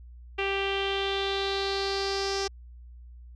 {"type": "tone with low-pass filter sweep", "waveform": "sawtooth", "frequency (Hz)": 392.5, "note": "G4", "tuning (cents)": 2, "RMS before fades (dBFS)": -29, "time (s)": [0.38, 2.48], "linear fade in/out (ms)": 10, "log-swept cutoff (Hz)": [2700, 5500], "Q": 4.9, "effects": ["added 60 Hz sine -44 dBFS peak until 3.35 s"]}